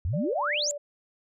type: exponential sweep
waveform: sine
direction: up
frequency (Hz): 73.4 to 7510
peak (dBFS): -25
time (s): 0.05-0.71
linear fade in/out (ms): 0
type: tone with vibrato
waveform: sine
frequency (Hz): 587.3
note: D5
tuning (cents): 0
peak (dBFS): -32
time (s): 0.13-0.78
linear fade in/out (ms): 10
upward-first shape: triangle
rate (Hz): 2.8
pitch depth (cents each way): 22
effects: none